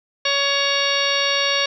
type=harmonic tone with a mistuned harmonic; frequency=560 Hz; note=C#5; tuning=18 cents sharp; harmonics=1 / 2 / 3 / 4 / 5 / 6 / 7 / 8 / 10; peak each=-25 / -27 / -26 / -26 / -24 / -29 / -25 / -26 / -28 dBFS; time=0.25-1.66 s; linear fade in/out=5 ms; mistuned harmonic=7; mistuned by=-78 cents; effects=none